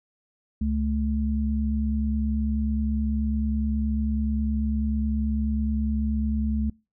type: tone pair together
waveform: sine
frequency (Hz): 69.13 / 216.7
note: C#2 / A3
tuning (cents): -4 / -26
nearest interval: octave + minor sixth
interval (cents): 1978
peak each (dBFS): -25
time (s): 0.61-6.7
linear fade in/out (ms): 5
effects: noise-tail reverb RT60 0.3 s tail -25 dB re dry